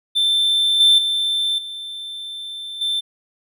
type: tone with level steps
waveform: triangle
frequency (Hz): 3552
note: A7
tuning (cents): +16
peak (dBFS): -13 / -8 / -16 / -27 / -17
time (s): 0.15-3.01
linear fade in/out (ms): 20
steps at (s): 0.8 / 0.98 / 1.58 / 2.81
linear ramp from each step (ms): 5
effects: none